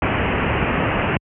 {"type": "low-pass noise", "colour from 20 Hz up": "pink", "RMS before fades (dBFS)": -19, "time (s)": [0.02, 1.17], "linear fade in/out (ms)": 2, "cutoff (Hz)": 2900, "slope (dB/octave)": 96, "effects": ["high-pass 60 Hz 12 dB/octave"]}